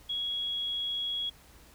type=tone; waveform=sine; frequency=3327 Hz; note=G#7; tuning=2 cents sharp; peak=-30 dBFS; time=0.09-1.3 s; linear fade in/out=10 ms; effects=added 60 Hz sine -60 dBFS peak until 1.74 s + pink hiss -57 dBFS RMS until 1.74 s